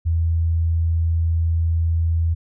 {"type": "tone", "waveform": "sine", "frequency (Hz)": 82.6, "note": "E2", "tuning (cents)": 4, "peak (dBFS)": -16, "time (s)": [0.05, 2.35], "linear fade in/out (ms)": 20, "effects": []}